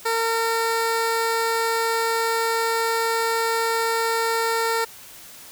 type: tone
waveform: 15% pulse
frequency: 455.8 Hz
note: A#4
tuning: 39 cents flat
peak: -14 dBFS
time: 0.05-4.85 s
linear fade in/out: 10 ms
effects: white hiss -43 dBFS RMS until 5.51 s